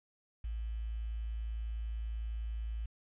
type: tone with quantisation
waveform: sine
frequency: 55.4 Hz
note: A1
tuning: 13 cents sharp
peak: -35 dBFS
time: 0.44-2.86 s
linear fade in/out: 5 ms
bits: 10
effects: resampled to 8000 Hz